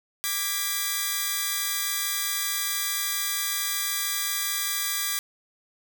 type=chord; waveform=5% pulse; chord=G# diminished; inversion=second; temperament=equal with one note detuned; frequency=1174.7 / 1635.5 / 1975.5 Hz; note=D6 / G#6 / B6; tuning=0 / -27 / 0 cents; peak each=-19 dBFS; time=0.24-5.19 s; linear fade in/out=0 ms; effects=none